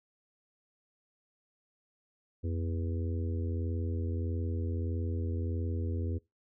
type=harmonic tone with a mistuned harmonic; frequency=81.6 Hz; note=E2; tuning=17 cents flat; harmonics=1 / 3 / 4 / 5 / 6; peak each=-31 / -41 / -43 / -45 / -47 dBFS; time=2.43-6.19 s; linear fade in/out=20 ms; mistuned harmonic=1; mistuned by=+130 cents; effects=noise-tail reverb RT60 0.2 s tail -21 dB re dry